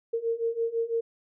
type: beating tone pair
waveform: sine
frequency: 456.5 / 462.5 Hz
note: A#4 / A#4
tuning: -36 / -14 cents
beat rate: 6 Hz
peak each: -30 / -28 dBFS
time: 0.13-1.01 s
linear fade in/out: 10 ms
effects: none